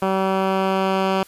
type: tone with low-pass filter sweep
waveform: 10% pulse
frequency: 191.2 Hz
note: G3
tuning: 43 cents flat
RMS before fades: -20 dBFS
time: 0.02-1.23 s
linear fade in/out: 2 ms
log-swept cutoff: 1800 to 3600 Hz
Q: 0.72
effects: white hiss -49 dBFS RMS until 1.27 s + resampled to 32000 Hz